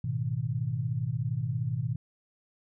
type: tone cluster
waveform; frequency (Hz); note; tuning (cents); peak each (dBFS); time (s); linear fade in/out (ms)
sine; 106.6 / 123.7 / 156.6; G#2 / B2 / D#3; +46 / +3 / +11; -34 / -30 / -34; 0.04-1.96; 5
effects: none